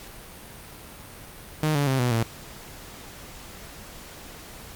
sawtooth tone with pitch steps, 154.3 / 143.14 / 132.78 / 123.18 / 114.27 Hz, D#3 / D3 / C3 / B2 / A#2, -14 / -44 / +26 / -4 / -34 cents, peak -17 dBFS, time 1.63-2.23 s, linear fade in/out 0 ms, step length 120 ms, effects pink hiss -43 dBFS RMS until 4.75 s + Opus 48 kbps

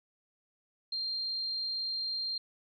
sine tone, 4186 Hz, C8, in tune, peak -32 dBFS, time 0.92-2.38 s, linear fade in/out 5 ms, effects none

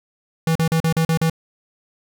square tone bursts, 162.5 Hz, E3, 24 cents flat, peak -16 dBFS, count 7, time 0.47-1.298 s, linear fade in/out 2 ms, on 84 ms, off 40 ms, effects none

